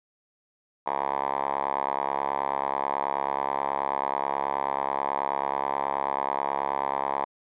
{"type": "tone with band-pass filter", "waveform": "5% pulse", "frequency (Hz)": 69.3, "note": "C#2", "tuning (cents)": 0, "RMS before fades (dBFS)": -28, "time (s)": [0.86, 7.25], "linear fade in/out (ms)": 10, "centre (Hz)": 970, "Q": 4, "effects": ["resampled to 8000 Hz"]}